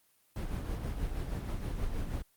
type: noise with tremolo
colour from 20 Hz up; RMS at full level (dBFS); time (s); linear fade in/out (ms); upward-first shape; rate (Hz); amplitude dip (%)
brown; -33; 0.36-2.22; 2; sine; 6.3; 45
effects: white hiss -69 dBFS RMS until 2.36 s + Opus 24 kbps